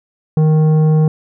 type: tone with tanh clipping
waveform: sine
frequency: 155.56 Hz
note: D#3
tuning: in tune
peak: -10 dBFS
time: 0.37-1.08 s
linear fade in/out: 2 ms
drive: 10 dB
effects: none